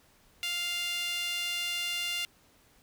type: tone with high-pass filter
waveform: sawtooth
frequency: 698.5 Hz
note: F5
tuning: in tune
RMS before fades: -33 dBFS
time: 0.43-2.25 s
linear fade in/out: 0 ms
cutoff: 2700 Hz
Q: 3
effects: pink hiss -63 dBFS RMS until 2.82 s